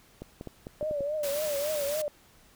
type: clicks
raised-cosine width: 2 ms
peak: -25 dBFS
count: 7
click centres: 0.22 / 0.411 / 0.473 / 0.669 / 0.828 / 0.911 / 1.007 s
type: tone with vibrato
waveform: sine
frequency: 589 Hz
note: D5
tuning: 5 cents sharp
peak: -28 dBFS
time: 0.81-2.08 s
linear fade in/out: 0 ms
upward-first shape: triangle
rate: 3.6 Hz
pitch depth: 110 cents each way
type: noise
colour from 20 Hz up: white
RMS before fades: -37 dBFS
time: 1.23-2.02 s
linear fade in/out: 5 ms
effects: pink hiss -59 dBFS RMS until 2.55 s